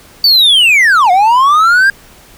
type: linear two-way sweep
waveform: triangle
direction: down then up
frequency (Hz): 4623 to 700 to 1626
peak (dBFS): -3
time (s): 0.24-1.9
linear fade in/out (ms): 2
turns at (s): 1.11
effects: pink hiss -40 dBFS RMS until 2.37 s